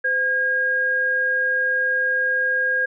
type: tone pair together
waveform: sine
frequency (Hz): 512.5 / 1627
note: C5 / G#6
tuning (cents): -36 / -36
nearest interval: octave + minor sixth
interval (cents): 2000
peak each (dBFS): -28 / -18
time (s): 0.04-2.86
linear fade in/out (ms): 10
effects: none